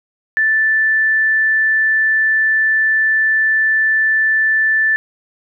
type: tone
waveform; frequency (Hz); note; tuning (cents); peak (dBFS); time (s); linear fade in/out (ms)
sine; 1760; A6; 0; -11; 0.37-4.96; 0
effects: none